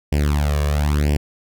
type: tone with flanger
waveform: sawtooth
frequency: 73.42 Hz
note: D2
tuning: in tune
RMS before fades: -18 dBFS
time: 0.12-1.17 s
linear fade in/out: 5 ms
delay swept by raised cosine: 0.38 to 1.78 ms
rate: 1 Hz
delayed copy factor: +1
effects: none